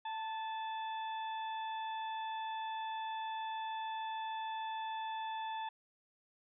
harmonic tone with a mistuned harmonic, 870 Hz, A5, 20 cents flat, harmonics 1 / 2 / 3 / 4, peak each -38 / -50 / -54 / -51 dBFS, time 0.05-5.69 s, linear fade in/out 5 ms, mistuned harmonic 1, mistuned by +33 cents, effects none

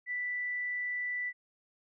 sine tone, 1975.5 Hz, B6, in tune, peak -32 dBFS, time 0.06-1.33 s, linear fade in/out 50 ms, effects none

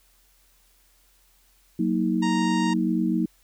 sine chord, D# minor, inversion first, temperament equal with one note detuned, 185 / 233.1 / 317.3 Hz, F#3 / A#3 / D#4, 0 / 0 / +34 cents, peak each -25 dBFS, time 1.79-3.26 s, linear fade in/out 5 ms
harmonic tone, 932.3 Hz, A#5, in tune, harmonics 1 / 2 / 3 / 4 / 5 / 6 / 7 / 8 / 9, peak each -28 / -34 / -38 / -40 / -42 / -44 / -45 / -46 / -47 dBFS, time 2.22-2.74 s, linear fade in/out 10 ms
effects added 43 Hz sine -62 dBFS peak until 3.43 s + white hiss -62 dBFS RMS until 3.43 s

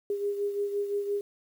sine beating tone pair, 405.3 / 411.1 Hz, G#4 / G#4, -42 / -18 cents, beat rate 5.8 Hz, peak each -28 / -36 dBFS, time 0.1-1.21 s, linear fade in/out 2 ms, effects 9-bit

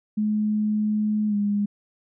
sine tone with pitch glide, 212.3 to 204.6 Hz, G#3 to G#3, +38 to -26 cents, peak -20 dBFS, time 0.17-1.66 s, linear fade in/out 10 ms, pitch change -64 cents, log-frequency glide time 1.28-1.35 s, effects none

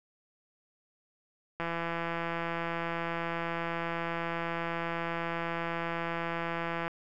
click train, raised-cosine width 0.5 ms, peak -19 dBFS, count 888, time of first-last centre 1.6-6.88 s, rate 168 Hz, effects none

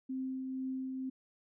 sine tone with tremolo, 261.6 Hz, C4, in tune, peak -34 dBFS, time 0.09-1.1 s, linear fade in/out 10 ms, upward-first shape triangle, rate 2.1 Hz, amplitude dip 30%, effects none

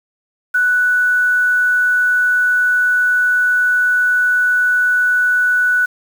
sine tone with quantisation, 1482 Hz, F#6, 2 cents sharp, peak -11 dBFS, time 0.54-5.86 s, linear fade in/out 10 ms, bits 6, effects none

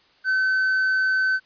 sine tone with tanh clipping, 1527 Hz, G6, 46 cents flat, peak -19 dBFS, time 0.24-1.4 s, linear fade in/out 50 ms, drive 3 dB, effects white hiss -58 dBFS RMS until 1.45 s + resampled to 11025 Hz

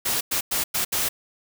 white noise bursts at uneven times, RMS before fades -24 dBFS, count 5, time 0.05-0.21 / 0.31-0.41 / 0.51-0.64 / 0.74-0.85 / 0.92-1.09 s, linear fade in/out 10 ms, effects none

